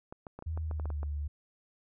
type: clicks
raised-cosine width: 1 ms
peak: -29 dBFS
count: 10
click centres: 0.125 / 0.268 / 0.39 / 0.424 / 0.575 / 0.712 / 0.798 / 0.856 / 0.903 / 1.031 s
type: tone with pitch glide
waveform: sine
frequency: 80.3 to 73.21 Hz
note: E2 to D2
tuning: -45 to -5 cents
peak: -32 dBFS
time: 0.46-1.28 s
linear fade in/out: 10 ms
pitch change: -160 cents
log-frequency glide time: 0.58-0.99 s
effects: none